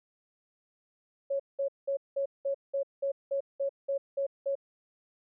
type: tone bursts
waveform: sine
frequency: 553 Hz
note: C#5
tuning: 4 cents flat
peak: -27 dBFS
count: 12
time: 1.3-4.554 s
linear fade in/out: 10 ms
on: 97 ms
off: 190 ms
effects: none